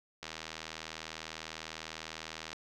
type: click train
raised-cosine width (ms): 0.2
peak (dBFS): -23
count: 185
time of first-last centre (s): 0.23-2.53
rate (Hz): 80
effects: none